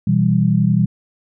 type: chord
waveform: sine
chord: E minor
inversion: second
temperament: equal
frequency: 123.47 / 164.81 / 196 Hz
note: B2 / E3 / G3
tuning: 0 / 0 / 0 cents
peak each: -17 / -16 / -16 dBFS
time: 0.07-0.86 s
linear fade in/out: 5 ms
effects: none